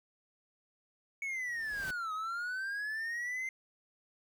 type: linear two-way sweep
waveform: triangle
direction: down then up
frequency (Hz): 2234 to 1252 to 2091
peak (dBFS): -33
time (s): 1.22-3.49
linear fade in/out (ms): 2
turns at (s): 2.13
type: noise with exponential growth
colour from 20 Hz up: pink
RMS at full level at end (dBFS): -42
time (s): 1.31-1.91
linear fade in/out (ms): 5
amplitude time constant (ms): 130
effects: none